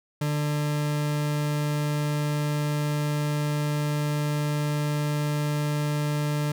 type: tone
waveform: 40% pulse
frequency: 148.3 Hz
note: D3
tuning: 17 cents sharp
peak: -23 dBFS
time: 0.21-6.52 s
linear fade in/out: 5 ms
effects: none